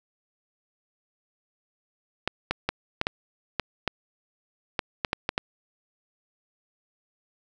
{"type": "clicks", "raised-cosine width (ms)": 0.3, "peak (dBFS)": -8, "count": 12, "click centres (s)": [2.276, 2.51, 2.69, 3.014, 3.069, 3.597, 3.877, 4.792, 5.048, 5.131, 5.291, 5.379], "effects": []}